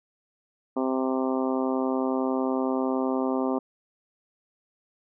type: harmonic tone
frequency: 130.81 Hz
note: C3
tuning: in tune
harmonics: 2 / 3 / 4 / 5 / 6 / 7 / 8 / 9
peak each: -26 / -30 / -32 / -34 / -36 / -37 / -38 / -39 dBFS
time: 0.76-3.59 s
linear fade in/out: 10 ms
effects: none